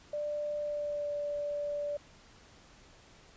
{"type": "tone with pitch glide", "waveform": "sine", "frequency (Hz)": [592, 583.2], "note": ["D5", "D5"], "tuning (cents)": [14, -12], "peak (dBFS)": -32, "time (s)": [0.13, 1.97], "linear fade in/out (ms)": 5, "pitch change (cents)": -26, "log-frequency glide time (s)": [0.55, 1.14], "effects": ["pink hiss -58 dBFS RMS until 3.36 s", "resampled to 16000 Hz"]}